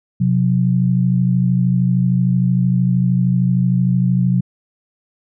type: tone pair together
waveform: sine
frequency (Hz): 128.2 / 181.3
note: C3 / F#3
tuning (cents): -35 / -35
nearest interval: tritone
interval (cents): 600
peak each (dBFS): -15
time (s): 0.2-4.41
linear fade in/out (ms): 10
effects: none